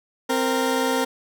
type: tone pair together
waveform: 20% pulse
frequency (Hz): 261.6 / 463.6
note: C4 / A#4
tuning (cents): 0 / -10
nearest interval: minor seventh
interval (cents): 990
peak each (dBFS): -18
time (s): 0.29-1.05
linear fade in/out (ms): 10
effects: none